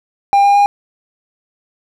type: tone with pitch steps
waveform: triangle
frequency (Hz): 800 / 806 / 812.1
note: G5 / G5 / G#5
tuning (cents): +35 / +48 / -39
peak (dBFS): -5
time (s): 0.33-0.66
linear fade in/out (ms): 0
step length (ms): 110
effects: none